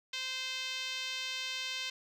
5% pulse tone with band-pass filter, 519 Hz, C5, 14 cents flat, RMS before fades -38 dBFS, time 0.13-1.9 s, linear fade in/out 5 ms, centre 3100 Hz, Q 1.4, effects none

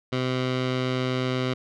15% pulse tone with low-pass filter, 128.1 Hz, C3, 36 cents flat, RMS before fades -26 dBFS, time 0.12-1.54 s, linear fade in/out 10 ms, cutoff 3800 Hz, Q 1.6, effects none

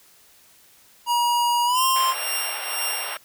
square tone with pitch glide, 956 to 1048.6 Hz, A#5 to C6, +43 to +3 cents, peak -19 dBFS, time 1.06-2.15 s, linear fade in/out 50 ms, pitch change +160 cents, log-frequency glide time 1.65-1.84 s
10% pulse tone with tremolo, 2784 Hz, F7, 6 cents flat, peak -14 dBFS, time 1.73-3.18 s, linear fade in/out 50 ms, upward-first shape triangle, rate 2 Hz, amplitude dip 70%
pink band-pass noise, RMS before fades -33 dBFS, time 1.96-3.17 s, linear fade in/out 0 ms, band 640 to 3400 Hz, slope 24 dB/octave
effects white hiss -54 dBFS RMS until 3.24 s

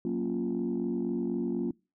sine chord, Gb major seventh, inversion none, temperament equal, 185 / 233.1 / 277.2 / 349.2 Hz, Gb3 / Bb3 / Db4 / F4, 0 / 0 / 0 / 0 cents, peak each -34 / -31 / -34 / -32 dBFS, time 0.05-1.71 s, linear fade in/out 2 ms, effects noise-tail reverb RT60 0.3 s tail -25 dB re dry + tanh soft clip ceiling -22 dBFS

